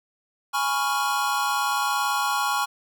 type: chord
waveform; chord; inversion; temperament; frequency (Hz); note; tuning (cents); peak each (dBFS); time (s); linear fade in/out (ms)
square; C# dominant seventh; second; equal; 830.6 / 987.8 / 1108.7 / 1396.9; G#5 / B5 / C#6 / E#6; 0 / 0 / 0 / 0; -28 / -31 / -27 / -29; 0.53-2.66; 20
effects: none